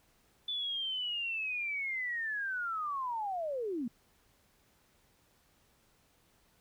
sine linear sweep, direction down, 3499 to 218 Hz, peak -33 dBFS, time 0.48-3.88 s, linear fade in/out 5 ms, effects pink hiss -69 dBFS RMS until 6.6 s

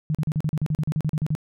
sine tone bursts, 153.6 Hz, D#3, 22 cents flat, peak -20 dBFS, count 15, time 0.1-1.351 s, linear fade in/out 0 ms, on 47 ms, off 39 ms, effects none

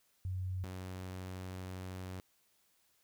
sine / sawtooth tone pair in turn, 92.7 / 92.7 Hz, F#2 / F#2, +4 / +4 cents, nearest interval unison, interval 0 cents, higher neither, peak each -35 / -38 dBFS, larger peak first, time 0.25-0.64 / 0.64-2.2 s, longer second, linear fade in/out 0 ms, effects white hiss -73 dBFS RMS until 3.03 s

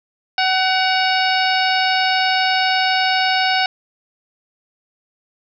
harmonic tone with a mistuned harmonic, 752 Hz, F#5, 28 cents sharp, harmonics 1 / 2 / 3 / 4 / 5 / 6 / 7, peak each -18 / -21 / -23 / -24 / -25 / -26 / -26 dBFS, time 0.38-3.66 s, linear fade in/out 2 ms, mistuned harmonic 4, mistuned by -79 cents, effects none

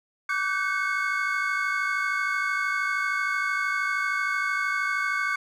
triangle tone cluster, 1157 / 1504 / 1557 / 2190 Hz, D6 / F#6 / G6 / C#7, -26 / +28 / -12 / -22 cents, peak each -28 dBFS, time 0.29-5.36 s, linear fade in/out 5 ms, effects none

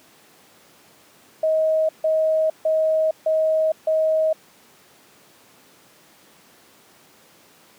sine tone bursts, 632 Hz, D#5, 27 cents sharp, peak -16 dBFS, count 5, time 1.43-4.33 s, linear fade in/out 5 ms, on 460 ms, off 150 ms, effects pink hiss -52 dBFS RMS until 7.78 s + high-pass 200 Hz 12 dB/octave

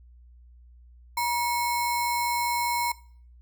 sine tone with sample-and-hold, 955 Hz, A#5, 42 cents sharp, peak -23 dBFS, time 1.17-2.92 s, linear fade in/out 5 ms, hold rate 3150 Hz, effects noise-tail reverb RT60 0.5 s tail -19 dB re dry + added 60 Hz sine -49 dBFS peak until 3.41 s

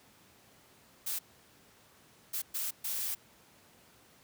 blue noise bursts at uneven times, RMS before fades -35 dBFS, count 4, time 1.06-1.19 / 2.33-2.42 / 2.54-2.71 / 2.84-3.15 s, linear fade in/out 10 ms, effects pink hiss -61 dBFS RMS until 4.23 s + high-pass 100 Hz 12 dB/octave

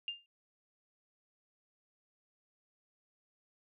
sine tone with exponential decay, 2804 Hz, F7, 6 cents sharp, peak -32 dBFS, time 0.08-0.26 s, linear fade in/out 1 ms, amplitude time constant 37 ms, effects none

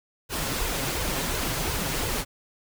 pink noise with flanger, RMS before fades -28 dBFS, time 0.29-2.25 s, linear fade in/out 50 ms, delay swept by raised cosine 1.9 to 7.5 ms, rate 2.8 Hz, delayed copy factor +0.75, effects none

